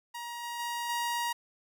sawtooth tone with level steps, 948 Hz, A#5, 29 cents sharp, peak -34 / -32 / -29 / -26 dBFS, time 0.14-1.33 s, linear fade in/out 10 ms, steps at 0.43 / 0.59 / 0.89 s, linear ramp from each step 5 ms, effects none

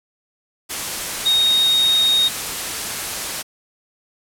sine tone in noise, 3729 Hz, A#7, in tune, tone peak -13 dBFS, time 1.25-2.29 s, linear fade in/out 20 ms, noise white, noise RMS -25 dBFS, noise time 0.69-3.43 s, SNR +9 dB, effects low-pass 12000 Hz 12 dB/octave

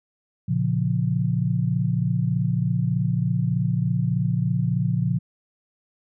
sine chord, Bb minor, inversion none, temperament just, 116.54 / 139.85 / 174.81 Hz, Bb2 / Db3 / F3, 0 / +16 / +2 cents, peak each -24 dBFS, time 0.48-5.19 s, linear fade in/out 10 ms, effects none

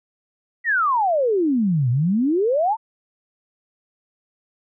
sine exponential two-way sweep, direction down then up, 1975.5 to 116.54 to 941 Hz, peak -16 dBFS, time 0.64-2.77 s, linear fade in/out 50 ms, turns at 1.9 s, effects none

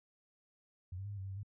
sine tone with pitch steps, 90.4 / 97.1 / 102.2 / 101.6 / 95.4 / 97.2 / 96.1 / 102.1 Hz, F#2 / G2 / G#2 / G#2 / G2 / G2 / G2 / G#2, -40 / -16 / -27 / -38 / -47 / -14 / -34 / -29 cents, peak -40 dBFS, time 0.92-1.432 s, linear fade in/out 5 ms, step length 64 ms, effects none

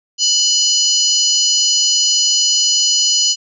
harmonic tone with a mistuned harmonic, 987.8 Hz, B5, in tune, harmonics 3 / 4 / 5 / 6 / 7, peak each -18 / -18 / -18 / -18 / -18 dBFS, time 0.18-3.36 s, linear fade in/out 50 ms, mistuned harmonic 4, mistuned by +110 cents, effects none

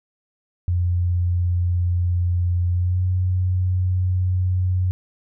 sine tone with pitch glide, 88.3 to 91.63 Hz, F2 to F#2, +20 to -16 cents, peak -17 dBFS, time 0.68-4.91 s, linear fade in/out 0 ms, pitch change +64 cents, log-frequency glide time 2.71-3.03 s, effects none

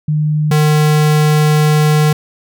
sine / square tone pair in turn, 151.9 / 151.9 Hz, D#3 / D#3, -41 / -41 cents, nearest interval unison, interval 0 cents, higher neither, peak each -11 / -9 dBFS, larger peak second, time 0.08-0.51 / 0.51-2.13 s, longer second, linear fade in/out 5 ms, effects none

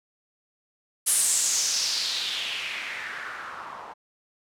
blue noise with low-pass filter sweep, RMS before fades -28 dBFS, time 1.06-3.94 s, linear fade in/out 20 ms, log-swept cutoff 10000 to 890 Hz, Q 3.4, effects none

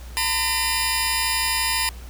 15% pulse tone cluster, 914 / 1006 / 2388 / 5090 Hz, A#5 / B5 / D7 / D#8, -34 / +32 / +28 / +39 cents, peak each -20 dBFS, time 0.17-1.89 s, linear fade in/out 0 ms, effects added 60 Hz sine -35 dBFS peak until 2.09 s + pink hiss -46 dBFS RMS until 2.09 s

